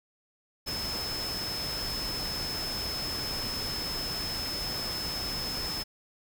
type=tone in noise; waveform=sine; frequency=5210 Hz; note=E8; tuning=21 cents flat; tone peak=-33 dBFS; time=0.66-5.84 s; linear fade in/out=20 ms; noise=pink; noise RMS=-37 dBFS; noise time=0.66-5.84 s; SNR=+1 dB; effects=none